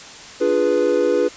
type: chord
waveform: triangle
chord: D diminished seventh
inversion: none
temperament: equal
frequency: 293.7 / 349.2 / 415.3 / 493.9 Hz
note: D4 / F4 / Ab4 / Cb5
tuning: 0 / 0 / 0 / 0 cents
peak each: -22 / -20 / -18 / -16 dBFS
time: 0.4-1.29 s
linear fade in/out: 20 ms
effects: white hiss -38 dBFS RMS until 1.36 s + resampled to 16000 Hz